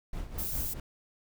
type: noise with tremolo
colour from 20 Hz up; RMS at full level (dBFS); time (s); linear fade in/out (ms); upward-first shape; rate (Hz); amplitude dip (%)
brown; -35; 0.13-0.8; 2; sine; 4.8; 70
type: noise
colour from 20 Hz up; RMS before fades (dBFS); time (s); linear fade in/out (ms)
violet; -35; 0.38-0.74; 10
effects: none